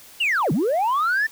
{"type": "linear two-way sweep", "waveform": "sine", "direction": "down then up", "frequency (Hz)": [2960, 130.81, 1812], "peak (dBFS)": -16, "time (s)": [0.2, 1.27], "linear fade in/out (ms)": 10, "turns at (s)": 0.52, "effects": ["tanh soft clip ceiling -16 dBFS", "white hiss -46 dBFS RMS until 1.31 s"]}